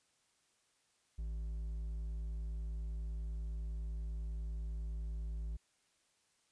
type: tone with hard clipping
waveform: triangle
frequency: 55 Hz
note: A1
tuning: in tune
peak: -39 dBFS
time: 1.18-5.57 s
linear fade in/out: 10 ms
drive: 7 dB
effects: white hiss -75 dBFS RMS until 6.51 s + resampled to 22050 Hz